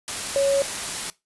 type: tone in noise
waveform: sine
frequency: 554.4 Hz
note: C#5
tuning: in tune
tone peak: -17 dBFS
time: 0.36-0.62 s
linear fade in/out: 0 ms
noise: white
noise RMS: -29 dBFS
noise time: 0.08-1.1 s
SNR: +9 dB
effects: noise-tail reverb RT60 0.2 s tail -19 dB re dry + resampled to 24000 Hz